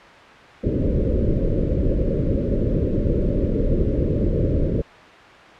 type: low-pass noise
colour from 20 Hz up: pink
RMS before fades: -20 dBFS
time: 0.63-4.82 s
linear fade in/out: 10 ms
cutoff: 580 Hz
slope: 96 dB/octave
effects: white hiss -42 dBFS RMS until 5.59 s + low-pass 2000 Hz 12 dB/octave